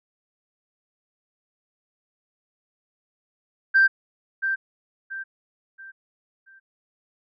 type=tone with echo; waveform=sine; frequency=1570 Hz; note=G6; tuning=2 cents sharp; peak=-12 dBFS; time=3.74-3.88 s; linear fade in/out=20 ms; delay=680 ms; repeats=4; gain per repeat=-9 dB; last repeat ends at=6.6 s; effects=tanh soft clip ceiling -9 dBFS